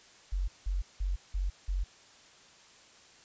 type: tone bursts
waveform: sine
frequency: 46.25 Hz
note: F#1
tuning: in tune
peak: -28 dBFS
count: 5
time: 0.32-1.84 s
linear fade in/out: 10 ms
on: 160 ms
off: 180 ms
effects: white hiss -57 dBFS RMS until 3.24 s + resampled to 16000 Hz